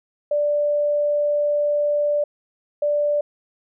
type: tone pair in turn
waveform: sine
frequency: 587.3 / 587.3 Hz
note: D5 / D5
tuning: 0 / 0 cents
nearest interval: unison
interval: 0 cents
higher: neither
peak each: -17 dBFS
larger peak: neither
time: 0.31-2.24 / 2.82-3.21 s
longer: first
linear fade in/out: 5 ms
effects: none